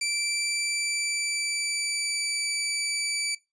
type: tone with pitch glide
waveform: 15% pulse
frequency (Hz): 2336 to 2313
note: D7 to D7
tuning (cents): -10 to -27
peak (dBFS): -19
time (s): 0.01-3.35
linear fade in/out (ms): 5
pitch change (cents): -17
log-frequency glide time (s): 0.47-2.47
effects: noise-tail reverb RT60 0.2 s tail -18 dB re dry + resampled to 22050 Hz